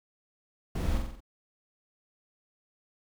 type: noise with echo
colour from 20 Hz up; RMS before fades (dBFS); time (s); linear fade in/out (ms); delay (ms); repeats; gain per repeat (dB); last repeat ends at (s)
brown; -30; 0.75-0.98; 5; 45; 5; -4; 1.205
effects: none